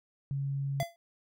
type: tone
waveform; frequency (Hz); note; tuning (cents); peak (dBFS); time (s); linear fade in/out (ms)
sine; 138.6; C#3; 0; -30; 0.31-0.83; 0
type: tone with exponential decay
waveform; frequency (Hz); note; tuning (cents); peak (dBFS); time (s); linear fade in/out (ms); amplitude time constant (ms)
square; 680; F5; -46; -27; 0.8-0.96; 1; 34
effects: none